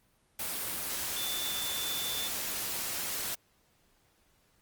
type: tone in noise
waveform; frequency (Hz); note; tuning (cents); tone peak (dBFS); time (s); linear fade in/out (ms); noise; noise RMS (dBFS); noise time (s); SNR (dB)
sine; 3520; A7; 0; -36; 1.16-2.28; 5; white; -35; 0.39-3.35; -4
effects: pink hiss -69 dBFS RMS until 4.61 s + Opus 32 kbps